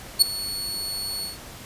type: tone with ADSR envelope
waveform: sawtooth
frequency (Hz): 4400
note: C#8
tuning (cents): -14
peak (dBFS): -6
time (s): 0.19-1.38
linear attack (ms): 29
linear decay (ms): 7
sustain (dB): -19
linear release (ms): 150
effects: pink hiss -41 dBFS RMS until 1.65 s + resampled to 32000 Hz